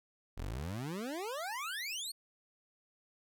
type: exponential sweep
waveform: 25% pulse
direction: up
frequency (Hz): 38.18 to 4508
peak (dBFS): -34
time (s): 0.37-2.12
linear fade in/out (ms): 10
effects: none